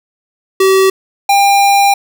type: tone pair in turn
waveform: square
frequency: 382.9 / 799.5 Hz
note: G4 / G5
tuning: -41 / +34 cents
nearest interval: octave + minor second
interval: 1275 cents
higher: second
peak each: -7 dBFS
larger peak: neither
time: 0.6-0.9 / 1.29-1.94 s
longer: second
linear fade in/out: 5 ms
effects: none